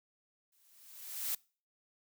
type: noise with exponential growth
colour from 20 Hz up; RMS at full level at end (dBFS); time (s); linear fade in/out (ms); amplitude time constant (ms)
blue; -33; 0.52-1.35; 5; 180
effects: noise-tail reverb RT60 0.4 s tail -25 dB re dry